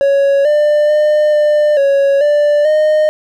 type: tone with pitch steps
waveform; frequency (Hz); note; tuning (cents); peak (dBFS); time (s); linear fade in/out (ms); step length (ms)
triangle; 556 / 596 / 603 / 598 / 555 / 589 / 614; C#5 / D5 / D5 / D5 / C#5 / D5 / D#5; +5 / +25 / +46 / +31 / +2 / +5 / -23; -6; 0.01-3.09; 0; 440
effects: none